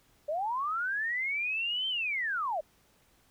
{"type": "linear two-way sweep", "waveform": "sine", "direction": "up then down", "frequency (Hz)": [568, 3136, 568], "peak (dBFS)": -29, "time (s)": [0.28, 2.61], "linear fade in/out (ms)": 10, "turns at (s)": 1.88, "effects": ["pink hiss -66 dBFS RMS until 3.3 s"]}